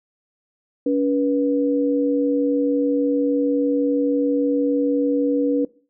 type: tone pair together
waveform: sine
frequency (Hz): 282.5 / 486.1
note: C#4 / B4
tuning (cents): +33 / -28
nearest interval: major sixth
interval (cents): 939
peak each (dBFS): -18 / -21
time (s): 0.86-5.65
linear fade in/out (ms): 5
effects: noise-tail reverb RT60 0.4 s tail -20 dB re dry